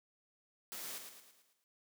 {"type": "noise with echo", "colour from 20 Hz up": "white", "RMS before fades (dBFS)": -45, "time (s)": [0.72, 0.98], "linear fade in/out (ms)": 0, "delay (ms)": 110, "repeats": 6, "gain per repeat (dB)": -6, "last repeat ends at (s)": 1.64, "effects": ["high-pass 150 Hz 12 dB/octave"]}